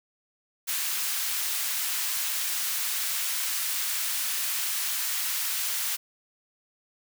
white high-pass noise, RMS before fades -29 dBFS, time 0.67-5.97 s, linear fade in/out 20 ms, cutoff 1300 Hz, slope 12 dB/octave, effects none

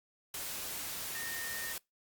sine tone in noise, 1837 Hz, A#6, 26 cents flat, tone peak -41 dBFS, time 1.15-1.73 s, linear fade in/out 2 ms, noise white, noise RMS -40 dBFS, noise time 0.34-1.78 s, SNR -4 dB, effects noise-tail reverb RT60 0.2 s tail -25 dB re dry + Opus 48 kbps

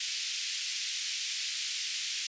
white band-pass noise, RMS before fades -35 dBFS, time 0-2.27 s, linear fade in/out 5 ms, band 2300 to 6500 Hz, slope 24 dB/octave, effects resampled to 16000 Hz

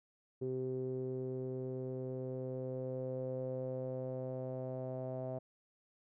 sawtooth tone with low-pass filter sweep, 129.2 Hz, C3, 21 cents flat, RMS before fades -40 dBFS, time 0.41-5.39 s, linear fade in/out 10 ms, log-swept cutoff 390 to 630 Hz, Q 6.6, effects none

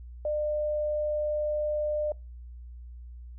sine tone, 601 Hz, D5, 40 cents sharp, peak -26 dBFS, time 0.25-2.12 s, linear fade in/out 2 ms, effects noise-tail reverb RT60 0.3 s tail -26 dB re dry + added 60 Hz sine -41 dBFS peak until 3.38 s

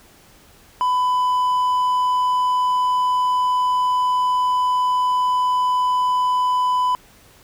triangle tone, 1000 Hz, B5, 21 cents sharp, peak -14 dBFS, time 0.81-6.95 s, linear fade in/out 0 ms, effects pink hiss -50 dBFS RMS until 7.43 s

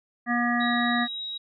harmonic tone, 240 Hz, B3, 49 cents flat, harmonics 1 / 3 / 5 / 7 / 8, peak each -25 / -29 / -31 / -30 / -29 dBFS, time 0.26-1.08 s, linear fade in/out 50 ms
sine tone, 3824 Hz, A#7, 43 cents sharp, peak -31 dBFS, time 0.6-1.38 s, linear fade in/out 10 ms
effects none

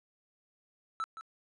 triangle tone with echo, 1318.5 Hz, E6, in tune, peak -30 dBFS, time 1-1.04 s, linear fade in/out 0 ms, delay 170 ms, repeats 1, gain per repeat -10 dB, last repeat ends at 1.21 s, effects resampled to 24000 Hz

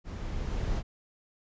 brown noise with level ramp, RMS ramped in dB -37 to -29 dBFS, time 0.04-0.83 s, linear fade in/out 50 ms, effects resampled to 16000 Hz

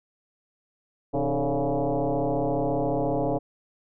sine tone with frequency modulation, 124.8 Hz, B2, 19 cents sharp, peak -22 dBFS, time 1.13-3.39 s, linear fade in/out 20 ms, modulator 142 Hz, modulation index 4.6, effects none

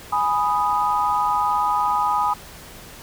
sine chord, G# minor, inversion none, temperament equal, 830.6 / 987.8 / 1244.5 Hz, G#5 / B5 / D#6, 0 / 0 / 0 cents, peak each -22 dBFS, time 0.12-2.34 s, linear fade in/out 10 ms, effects pink hiss -41 dBFS RMS until 3.02 s

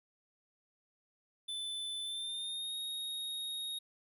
square tone with pitch glide, 3514 to 3745 Hz, A7 to A#7, -3 to +7 cents, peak -38 dBFS, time 1.48-3.79 s, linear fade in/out 10 ms, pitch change +110 cents, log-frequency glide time 2.03-2.76 s, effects none

